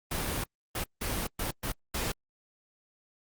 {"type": "noise bursts at uneven times", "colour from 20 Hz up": "pink", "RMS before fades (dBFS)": -32, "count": 6, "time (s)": [[0.11, 0.44], [0.75, 0.84], [1.01, 1.27], [1.39, 1.51], [1.63, 1.72], [1.94, 2.12]], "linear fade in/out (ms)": 5, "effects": ["Opus 32 kbps"]}